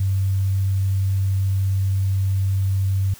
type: tone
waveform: sine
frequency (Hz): 96.6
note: G2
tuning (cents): -25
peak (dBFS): -17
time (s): 0-3.14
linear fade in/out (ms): 5
effects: white hiss -45 dBFS RMS until 3.19 s